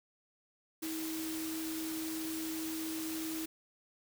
sine tone in noise, 320 Hz, D#4, 49 cents sharp, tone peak -37 dBFS, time 0.82-3.46 s, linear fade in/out 10 ms, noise white, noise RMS -43 dBFS, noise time 0.82-3.46 s, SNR +3 dB, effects none

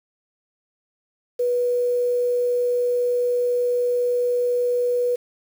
sine tone with quantisation, 489 Hz, B4, 17 cents flat, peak -18 dBFS, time 1.39-5.16 s, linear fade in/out 10 ms, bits 7, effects none

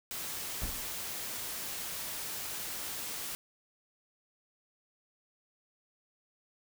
white noise, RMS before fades -39 dBFS, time 0.11-3.35 s, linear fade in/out 0 ms
brown noise with exponential decay, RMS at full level -34 dBFS, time 0.62-0.98 s, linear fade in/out 0 ms, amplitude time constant 77 ms
effects none

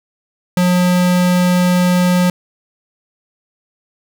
square tone, 179.5 Hz, F3, 48 cents sharp, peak -11 dBFS, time 0.57-2.3 s, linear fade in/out 2 ms, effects none

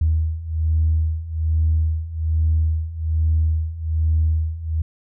sine beating tone pair, 78.7 / 79.9 Hz, D#2 / D#2, +20 / +47 cents, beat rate 1.2 Hz, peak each -21 / -18 dBFS, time 0.01-4.82 s, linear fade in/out 5 ms, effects tanh soft clip ceiling -9 dBFS

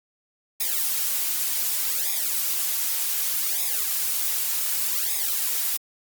blue noise with flanger, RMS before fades -25 dBFS, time 0.6-5.77 s, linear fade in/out 5 ms, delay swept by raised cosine 0.67 to 5.07 ms, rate 0.66 Hz, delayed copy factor -0.85, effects Opus 48 kbps

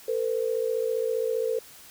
sine tone pair together, 450 / 505.1 Hz, A4 / B4, +39 / +39 cents, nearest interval major second, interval 200 cents, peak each -26 / -28 dBFS, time 0.08-1.59 s, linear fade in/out 5 ms, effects white hiss -49 dBFS RMS until 1.9 s

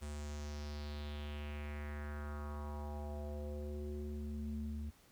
square tone with low-pass filter sweep, 73.8 Hz, D2, 9 cents sharp, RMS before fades -43 dBFS, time 0.01-4.91 s, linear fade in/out 20 ms, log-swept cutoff 8800 to 170 Hz, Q 3.2, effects pink hiss -66 dBFS RMS until 5.11 s

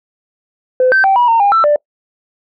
sine tone with pitch steps, 510 / 1551 / 776 / 969 / 915 / 808 / 1332 / 590 Hz, C5 / G6 / G5 / B5 / A#5 / G#5 / E6 / D5, -44 / -19 / -18 / -33 / -32 / -48 / +18 / +8 cents, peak -6 dBFS, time 0.8-1.76 s, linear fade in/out 2 ms, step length 120 ms, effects noise-tail reverb RT60 0.1 s tail -25 dB re dry + tanh soft clip ceiling -4 dBFS

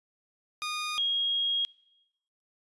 15% pulse / sine tone pair in turn, 1226 / 3273 Hz, D#6 / G#7, -26 / -26 cents, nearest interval octave + perfect fourth, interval 1700 cents, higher second, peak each -25 dBFS, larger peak neither, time 0.62-0.98 / 0.98-1.65 s, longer second, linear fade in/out 0 ms, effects noise-tail reverb RT60 0.9 s tail -23 dB re dry + resampled to 24000 Hz

